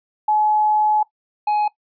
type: tone pair in turn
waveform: sine / triangle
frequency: 851 / 839.8 Hz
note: G#5 / G#5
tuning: +42 / +19 cents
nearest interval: unison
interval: 23 cents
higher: first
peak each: -14 dBFS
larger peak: neither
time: 0.28-1.03 / 1.47-1.68 s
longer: first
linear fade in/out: 5 ms
effects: noise-tail reverb RT60 0.1 s tail -18 dB re dry + resampled to 11025 Hz